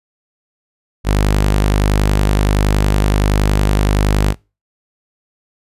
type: tone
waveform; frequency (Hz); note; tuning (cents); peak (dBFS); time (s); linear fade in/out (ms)
sawtooth; 50.7; G#1; -41; -7; 1.04-4.35; 50
effects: noise-tail reverb RT60 0.3 s tail -26 dB re dry + resampled to 32000 Hz